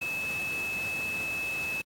sine tone in noise, 2601 Hz, E7, 24 cents flat, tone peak -30 dBFS, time 0.01-1.82 s, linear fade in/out 10 ms, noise pink, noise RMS -41 dBFS, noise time 0.01-1.82 s, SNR +8 dB, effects high-pass 100 Hz 12 dB/octave + AAC 64 kbps

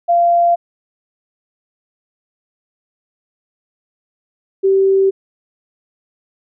sine tone pair in turn, 690 / 387.2 Hz, F5 / G4, -21 / -21 cents, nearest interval minor seventh, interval 1000 cents, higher first, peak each -9 dBFS, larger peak neither, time 0.08-0.56 / 4.63-5.11 s, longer neither, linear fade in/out 20 ms, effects none

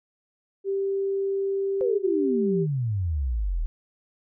sine tone, 392 Hz, G4, in tune, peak -23 dBFS, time 0.64-2.67 s, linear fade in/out 50 ms
sine exponential sweep, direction down, 521 to 36.99 Hz, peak -23 dBFS, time 1.81-3.66 s, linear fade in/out 0 ms
effects none

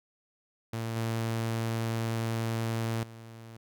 sawtooth tone with level steps, 113.8 Hz, A#2, 41 cents flat, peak -28 / -25 / -41 dBFS, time 0.73-3.57 s, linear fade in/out 5 ms, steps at 0.96 / 3.03 s, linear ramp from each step 5 ms, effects none

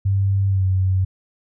sine tone with pitch glide, 98 to 94.06 Hz, G2 to F#2, 0 to +29 cents, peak -15 dBFS, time 0.05-1.05 s, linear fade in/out 10 ms, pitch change -71 cents, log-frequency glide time 0.48-0.65 s, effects none

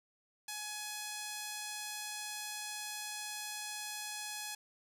5% pulse tone, 842 Hz, G#5, 24 cents sharp, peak -28 dBFS, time 0.48-4.55 s, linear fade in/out 5 ms, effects none

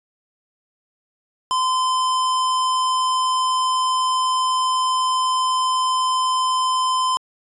square tone, 1028 Hz, C6, 31 cents flat, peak -18 dBFS, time 1.51-7.17 s, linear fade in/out 0 ms, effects resampled to 22050 Hz

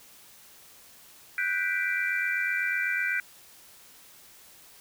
sine chord, G major seventh, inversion third, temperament equal, 1480 / 1568 / 1975.5 / 2349 Hz, F#6 / G6 / B6 / D7, 0 / 0 / 0 / 0 cents, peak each -31 dBFS, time 1.38-3.2 s, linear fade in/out 2 ms, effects white hiss -53 dBFS RMS until 4.8 s

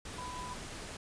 sine tone in noise, 995 Hz, B5, 13 cents sharp, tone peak -41 dBFS, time 0.18-0.54 s, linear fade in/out 5 ms, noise pink, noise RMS -44 dBFS, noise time 0.05-0.97 s, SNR 0 dB, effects resampled to 22050 Hz

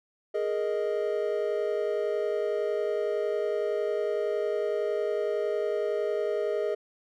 triangle chord, Ab suspended second, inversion none, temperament equal, 415.3 / 466.2 / 622.3 Hz, Ab4 / Bb4 / Eb5, 0 / 0 / 0 cents, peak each -27 / -30 / -29 dBFS, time 0.34-6.75 s, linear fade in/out 10 ms, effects none

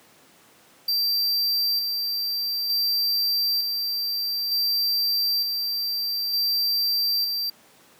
square tone with tremolo, 4699 Hz, D8, in tune, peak -21 dBFS, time 0.88-7.5 s, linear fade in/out 5 ms, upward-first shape square, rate 0.55 Hz, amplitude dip 35%, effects pink hiss -54 dBFS RMS until 7.99 s + high-pass 200 Hz 12 dB/octave

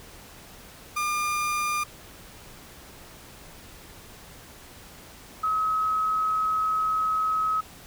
30% pulse / sine tone pair in turn, 1204 / 1278.2 Hz, D6 / D#6, +43 / +46 cents, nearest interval minor second, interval 103 cents, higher second, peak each -22 dBFS, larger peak neither, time 0.96-1.84 / 5.43-7.61 s, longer second, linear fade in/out 10 ms, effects pink hiss -47 dBFS RMS until 7.86 s

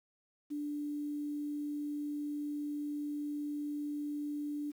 sine tone with quantisation, 293.7 Hz, D4, in tune, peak -35 dBFS, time 0.5-4.72 s, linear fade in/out 20 ms, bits 10, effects none

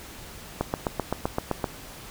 click train, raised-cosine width 1 ms, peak -10 dBFS, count 9, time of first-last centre 0.61-1.642 s, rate 7.75 Hz, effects pink hiss -43 dBFS RMS until 2.1 s

